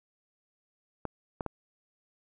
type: clicks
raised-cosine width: 1 ms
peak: -19 dBFS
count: 3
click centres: 1.053 / 1.408 / 1.463 s
effects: none